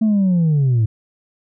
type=linear sweep; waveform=sine; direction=down; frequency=223.7 to 105.3 Hz; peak=-10 dBFS; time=0.01-0.86 s; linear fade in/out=10 ms; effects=tanh soft clip ceiling -11 dBFS